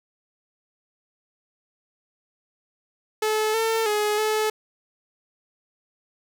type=tone with pitch steps; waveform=sawtooth; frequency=431.9 / 449.1 / 420.3 / 431.3 Hz; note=A4 / A4 / G#4 / A4; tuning=-32 / +35 / +21 / -35 cents; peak=-17 dBFS; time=3.22-4.5 s; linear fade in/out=5 ms; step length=320 ms; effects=none